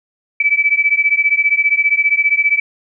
sine beating tone pair, 2297 / 2312 Hz, D7 / D7, -39 / -28 cents, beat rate 15 Hz, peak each -14 dBFS, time 0.4-2.6 s, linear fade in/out 5 ms, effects none

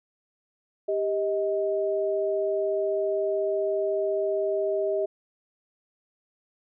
sine tone pair together, 395.4 / 629.7 Hz, G4 / D#5, +15 / +21 cents, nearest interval minor sixth, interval 806 cents, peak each -26 dBFS, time 0.88-5.06 s, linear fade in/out 10 ms, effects none

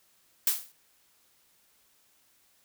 blue noise with exponential decay, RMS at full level -21 dBFS, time 0.47-0.72 s, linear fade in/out 2 ms, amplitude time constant 53 ms, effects white hiss -66 dBFS RMS until 2.64 s

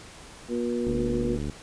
harmonic tone, 119.9 Hz, A#2, 49 cents sharp, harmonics 2 / 3 / 4, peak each -28 / -30 / -31 dBFS, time 0.48-1.39 s, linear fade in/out 50 ms
click train, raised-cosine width 3 ms, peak -20 dBFS, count 47, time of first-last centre 0.87-1.498 s, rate 73.3 Hz
effects pink hiss -46 dBFS RMS until 1.62 s + resampled to 22050 Hz

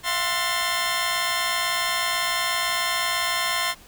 15% pulse tone cluster, 670 / 728 / 1048 / 1782 Hz, E5 / F#5 / C6 / A6, +28 / -28 / +2 / +22 cents, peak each -25 / -26 / -18 / -22 dBFS, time 0.03-3.75 s, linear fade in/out 50 ms, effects pink hiss -49 dBFS RMS until 3.87 s

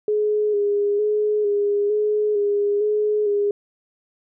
sine tone with vibrato, 415.3 Hz, G#4, in tune, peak -17 dBFS, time 0.08-3.51 s, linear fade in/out 2 ms, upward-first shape square, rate 1.1 Hz, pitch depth 28 cents each way, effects none

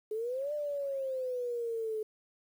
sine exponential two-way sweep, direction up then down, 420.8 to 599 to 428.2 Hz, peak -32 dBFS, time 0.11-2.03 s, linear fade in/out 5 ms, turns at 0.53 s, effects 10-bit

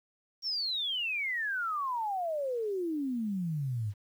sine exponential sweep, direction down, 5630 to 98 Hz, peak -30 dBFS, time 0.42-3.94 s, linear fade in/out 50 ms, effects 10-bit

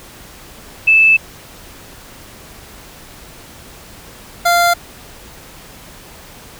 sine / 25% pulse tone pair in turn, 2628 / 694.3 Hz, E7 / F5, -6 / -10 cents, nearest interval octave + major seventh, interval 2304 cents, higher first, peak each -6 dBFS, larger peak neither, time 0.87-1.17 / 4.45-4.74 s, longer first, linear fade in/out 10 ms, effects pink hiss -38 dBFS RMS until 6.59 s

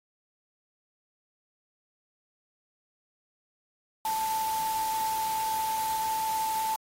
sine tone in noise, 880 Hz, A5, in tune, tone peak -27 dBFS, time 4.05-6.76 s, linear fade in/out 2 ms, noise white, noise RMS -38 dBFS, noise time 4.05-6.76 s, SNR +8 dB, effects AAC 48 kbps

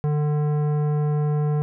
sine tone with tanh clipping, 149 Hz, D3, 25 cents sharp, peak -21 dBFS, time 0.04-1.62 s, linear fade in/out 0 ms, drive 14 dB, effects none

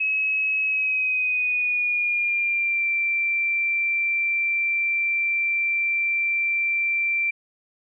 sine tone with pitch glide, 2565 to 2352 Hz, E7 to D7, -48 to +2 cents, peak -20 dBFS, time 0-7.31 s, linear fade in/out 10 ms, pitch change -150 cents, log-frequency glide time 0.65-2.86 s, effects none

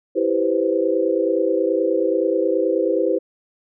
sine chord, C major seventh, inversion first, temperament equal, 329.6 / 392 / 493.9 / 523.3 Hz, E4 / G4 / B4 / C5, 0 / 0 / 0 / 0 cents, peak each -22 dBFS, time 0.15-3.19 s, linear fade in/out 20 ms, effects none

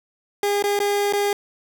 30% pulse tone with dropouts, 406.8 Hz, G#4, 36 cents flat, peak -16 dBFS, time 0.43-1.33 s, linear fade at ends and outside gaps 2 ms, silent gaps 0.625-0.639 / 0.791-0.801 / 1.126-1.134 s, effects none

